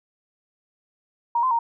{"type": "tone with pitch steps", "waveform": "sine", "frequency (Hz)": [942, 1031, 930], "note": ["A#5", "C6", "A#5"], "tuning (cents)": [18, -26, -4], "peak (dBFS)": -18, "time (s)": [1.35, 1.59], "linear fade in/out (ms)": 5, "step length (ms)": 80, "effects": []}